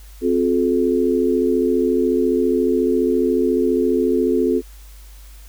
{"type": "tone cluster", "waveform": "sine", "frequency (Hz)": [261.4, 357.2, 431.6], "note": ["C4", "F4", "A4"], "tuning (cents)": [-1, 39, -33], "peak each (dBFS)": -19, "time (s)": [0.21, 4.62], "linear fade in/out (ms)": 50, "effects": ["added 50 Hz sine -38 dBFS peak until 5.48 s", "white hiss -49 dBFS RMS until 5.48 s"]}